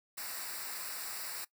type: noise with comb filter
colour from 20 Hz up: white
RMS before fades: -41 dBFS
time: 0.17-1.45 s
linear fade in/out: 10 ms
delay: 0.31 ms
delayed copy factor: -0.75
effects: noise-tail reverb RT60 0.1 s tail -20 dB re dry